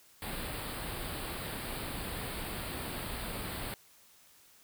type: band-stop noise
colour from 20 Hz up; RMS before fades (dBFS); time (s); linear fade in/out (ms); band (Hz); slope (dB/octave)
pink; -39; 0.22-3.74; 0; 4800 to 8100; 96
effects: white hiss -61 dBFS RMS until 4.63 s